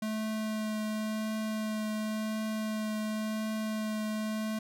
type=tone with vibrato; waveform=square; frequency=216.4 Hz; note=A3; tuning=29 cents flat; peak=-32 dBFS; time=0.02-4.59 s; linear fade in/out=5 ms; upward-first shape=triangle; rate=0.93 Hz; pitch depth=12 cents each way; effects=none